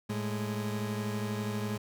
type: tone pair together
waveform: 30% pulse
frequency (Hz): 110 / 207.7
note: A2 / G#3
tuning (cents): 0 / 0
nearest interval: major seventh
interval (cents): 1100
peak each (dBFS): -32 / -32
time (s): 0.09-1.78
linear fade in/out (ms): 10
effects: none